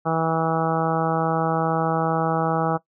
harmonic tone, 162.4 Hz, E3, 26 cents flat, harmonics 1 / 2 / 3 / 4 / 5 / 6 / 7 / 8 / 9, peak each -25 / -29 / -27 / -28 / -25 / -35 / -30 / -29 / -38 dBFS, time 0.05-2.78 s, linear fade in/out 20 ms, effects noise-tail reverb RT60 0.1 s tail -19 dB re dry

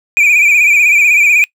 triangle tone with vibrato, 2389 Hz, D7, 29 cents sharp, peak -4 dBFS, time 0.17-1.44 s, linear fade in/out 0 ms, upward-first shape sine, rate 16 Hz, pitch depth 72 cents each way, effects noise-tail reverb RT60 0.1 s tail -24 dB re dry

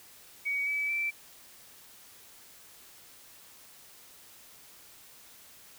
sine tone with pitch steps, 2256 / 2294 / 2333 Hz, C#7 / D7 / D7, +30 / -41 / -12 cents, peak -28 dBFS, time 0.45-1.11 s, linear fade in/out 20 ms, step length 220 ms, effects white hiss -54 dBFS RMS until 5.78 s

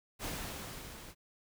pink noise with level ramp, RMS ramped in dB -38 to -51 dBFS, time 0.19-1.15 s, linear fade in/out 50 ms, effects none

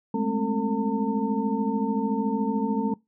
sine tone cluster, 204.7 / 218.3 / 265.8 / 449.9 / 905 Hz, G#3 / A3 / C4 / A4 / A5, -25 / -13 / +27 / +39 / +48 cents, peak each -29 / -27 / -29 / -31 / -31 dBFS, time 0.14-2.94 s, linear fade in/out 5 ms, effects noise-tail reverb RT60 0.2 s tail -23 dB re dry

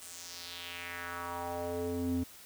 square tone with band-pass filter sweep, 86.9 Hz, F2, 8 cents flat, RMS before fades -38 dBFS, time 0.01-2.24 s, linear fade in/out 10 ms, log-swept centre 9200 to 220 Hz, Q 2.6, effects white hiss -53 dBFS RMS until 2.45 s

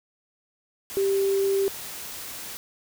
sine tone in noise, 392 Hz, G4, in tune, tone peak -20 dBFS, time 0.97-1.68 s, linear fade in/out 0 ms, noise white, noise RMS -37 dBFS, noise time 0.9-2.57 s, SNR +14 dB, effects none

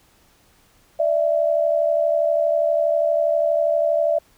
sine tone pair together, 591 / 663.4 Hz, D5 / E5, +11 / +11 cents, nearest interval major second, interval 200 cents, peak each -19 dBFS, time 0.99-4.19 s, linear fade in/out 10 ms, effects pink hiss -57 dBFS RMS until 4.37 s

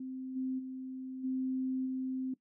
sine tone with level steps, 260 Hz, C4, 11 cents flat, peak -38 / -32 / -39 / -31 / -33 dBFS, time 0-2.34 s, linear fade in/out 5 ms, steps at 0.35 / 0.58 / 1.23 / 1.85 s, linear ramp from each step 20 ms, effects noise-tail reverb RT60 0.1 s tail -18 dB re dry

